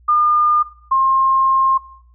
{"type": "tone pair in turn", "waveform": "sine", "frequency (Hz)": [1210, 1064.9], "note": ["D#6", "C6"], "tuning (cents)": [-49, 30], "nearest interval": "major second", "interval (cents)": 221, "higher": "first", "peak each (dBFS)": -11, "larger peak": "neither", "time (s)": [[0.08, 0.63], [0.91, 1.78]], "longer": "second", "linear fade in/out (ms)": 10, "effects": ["noise-tail reverb RT60 0.6 s tail -18 dB re dry", "added 60 Hz sine -46 dBFS peak until 2.14 s"]}